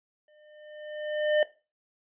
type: tone with exponential growth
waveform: square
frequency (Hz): 604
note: D5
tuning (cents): +48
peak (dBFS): -20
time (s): 0.28-1.43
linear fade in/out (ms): 2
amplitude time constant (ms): 250
effects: noise-tail reverb RT60 0.3 s tail -17 dB re dry + resampled to 8000 Hz